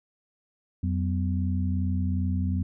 sine tone cluster, 87.4 / 187.9 / 250.6 Hz, F2 / F#3 / B3, +2 / +27 / +25 cents, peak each -25 / -30 / -33 dBFS, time 0.83-2.63 s, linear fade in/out 5 ms, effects none

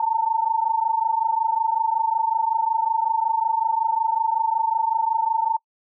sine tone pair together, 885 / 910.4 Hz, A5 / A#5, +10 / -41 cents, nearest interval unison, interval 49 cents, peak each -22 / -21 dBFS, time 0-5.57 s, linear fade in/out 5 ms, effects noise-tail reverb RT60 0.1 s tail -24 dB re dry

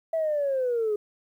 sine linear sweep, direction down, 659.3 to 410 Hz, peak -22 dBFS, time 0.13-0.96 s, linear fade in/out 5 ms, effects tanh soft clip ceiling -19 dBFS + 10-bit

